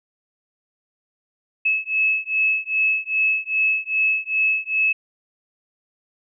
sine beating tone pair, 2590 / 2592.5 Hz, E7 / E7, -31 / -29 cents, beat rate 2.5 Hz, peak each -21 dBFS, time 1.65-4.93 s, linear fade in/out 10 ms, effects none

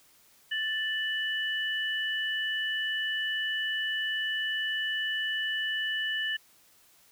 sine tone pair together, 1760.6 / 2960 Hz, A6 / F#7, +1 / 0 cents, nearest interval major sixth, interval 899 cents, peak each -30 / -32 dBFS, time 0.51-6.37 s, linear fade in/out 10 ms, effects white hiss -61 dBFS RMS until 7.11 s

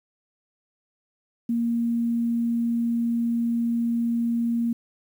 sine tone, 233.7 Hz, A#3, 5 cents sharp, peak -21 dBFS, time 1.49-4.73 s, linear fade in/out 5 ms, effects 9-bit

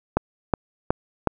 click train, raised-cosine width 1 ms, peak -4 dBFS, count 4, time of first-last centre 0.17-1.273 s, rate 2.72 Hz, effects none

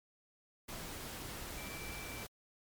sine tone in noise, 2337 Hz, D7, 9 cents flat, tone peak -49 dBFS, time 1.57-2.24 s, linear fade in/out 10 ms, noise pink, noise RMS -45 dBFS, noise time 0.68-2.27 s, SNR -7 dB, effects MP3 96 kbps

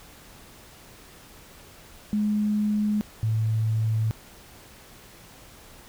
sine tone pair in turn, 210 / 110.44 Hz, G#3 / A2, +19 / +7 cents, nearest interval major seventh, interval 1112 cents, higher first, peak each -21 dBFS, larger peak neither, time 2.13-3.01 / 3.23-4.11 s, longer neither, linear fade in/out 0 ms, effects pink hiss -49 dBFS RMS until 5.88 s

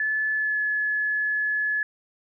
sine tone with pitch glide, 1731 to 1709.1 Hz, A6 to G#6, -29 to +49 cents, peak -22 dBFS, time 0-1.83 s, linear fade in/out 2 ms, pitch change -22 cents, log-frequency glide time 0.34-0.59 s, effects none

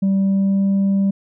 sine tone with pitch glide, 194.3 to 196.22 Hz, G3 to G3, -15 to +2 cents, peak -11 dBFS, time 0.02-1.11 s, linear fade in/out 10 ms, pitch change +17 cents, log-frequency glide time 0.17-0.66 s, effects tanh soft clip ceiling -13 dBFS

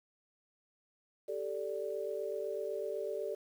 sine chord, G suspended second, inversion none, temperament equal with one note detuned, 392 / 440 / 584.3 Hz, G4 / A4 / D5, 0 / 0 / -9 cents, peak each -40 / -39 / -39 dBFS, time 1.28-3.35 s, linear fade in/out 10 ms, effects 10-bit

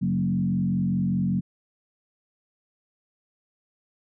sine tone with frequency modulation, 184.7 Hz, F#3, 3 cents flat, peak -21 dBFS, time 0.01-1.41 s, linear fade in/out 20 ms, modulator 45 Hz, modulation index 1.1, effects none

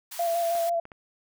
white high-pass noise, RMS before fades -39 dBFS, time 0.11-0.7 s, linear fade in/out 10 ms, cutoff 800 Hz, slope 96 dB/octave
sine tone with vibrato, 680 Hz, F5, 46 cents flat, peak -23 dBFS, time 0.19-0.8 s, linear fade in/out 5 ms, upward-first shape square, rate 6.3 Hz, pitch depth 19 cents each way
clicks, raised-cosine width 0.5 ms, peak -29 dBFS, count 3, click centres 0.553 / 0.854 / 0.918 s
effects none

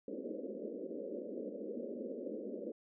white band-pass noise, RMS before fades -43 dBFS, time 0.08-2.72 s, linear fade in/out 2 ms, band 200 to 570 Hz, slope 96 dB/octave, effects none

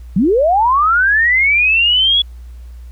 sine linear sweep, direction up, 161.2 to 3400 Hz, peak -9 dBFS, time 0.16-2.22 s, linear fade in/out 5 ms, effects added 60 Hz sine -30 dBFS peak until 2.91 s + pink hiss -54 dBFS RMS until 2.91 s

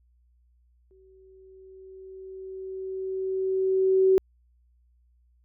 sine tone with exponential growth, 379.7 Hz, F#4, 45 cents sharp, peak -15 dBFS, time 0.91-4.18 s, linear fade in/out 0 ms, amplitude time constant 710 ms, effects added 60 Hz sine -60 dBFS peak until 5.44 s

